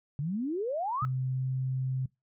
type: exponential sweep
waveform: sine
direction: up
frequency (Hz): 135 to 1318.5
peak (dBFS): -29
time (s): 0.19-1.05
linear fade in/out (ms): 0
type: tone with pitch glide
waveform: sine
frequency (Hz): 129.7 to 130.53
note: C3 to C3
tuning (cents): -15 to -4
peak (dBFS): -28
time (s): 1.02-2.06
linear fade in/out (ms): 5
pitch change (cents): +11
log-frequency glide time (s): 1.3-1.45
effects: noise-tail reverb RT60 0.2 s tail -23 dB re dry